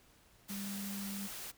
sine tone in noise, 199.2 Hz, G3, 28 cents sharp, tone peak -40 dBFS, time 0.49-1.28 s, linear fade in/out 20 ms, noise white, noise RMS -45 dBFS, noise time 0.48-1.52 s, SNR +2 dB, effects pink hiss -65 dBFS RMS until 1.57 s

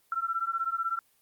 sine beating tone pair, 1343 / 1359 Hz, E6 / F6, +32 / -48 cents, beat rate 16 Hz, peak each -31 dBFS, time 0.12-0.99 s, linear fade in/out 2 ms, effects white hiss -67 dBFS RMS until 1.21 s + Opus 24 kbps

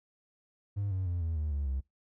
triangle tone with pitch steps, 100.8 / 94.05 / 87.75 / 81.88 / 76.39 / 71.28 / 66.5 Hz, G2 / F#2 / F2 / E2 / D#2 / C#2 / C2, +49 / +29 / +9 / -11 / -31 / +49 / +29 cents, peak -27 dBFS, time 0.76-1.81 s, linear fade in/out 20 ms, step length 150 ms, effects noise-tail reverb RT60 0.2 s tail -26 dB re dry + tanh soft clip ceiling -24 dBFS

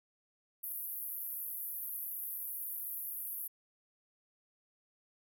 pink band-pass noise, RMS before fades -41 dBFS, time 0.63-3.48 s, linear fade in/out 10 ms, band 11000 to 16000 Hz, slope 96 dB/octave, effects none

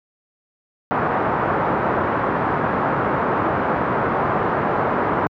white low-pass noise, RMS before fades -20 dBFS, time 0.91-5.27 s, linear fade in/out 0 ms, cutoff 1300 Hz, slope 24 dB/octave, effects high-pass 100 Hz 12 dB/octave

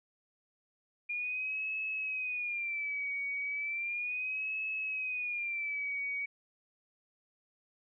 sine tone with vibrato, 2412 Hz, D7, 46 cents sharp, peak -33 dBFS, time 1.09-6.26 s, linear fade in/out 10 ms, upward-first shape sine, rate 0.35 Hz, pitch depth 120 cents each way, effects none

